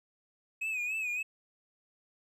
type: tone with vibrato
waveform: triangle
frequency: 2530 Hz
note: D#7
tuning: 28 cents sharp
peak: -30 dBFS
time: 0.61-1.23 s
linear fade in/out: 10 ms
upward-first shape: sine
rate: 3.5 Hz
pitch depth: 77 cents each way
effects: none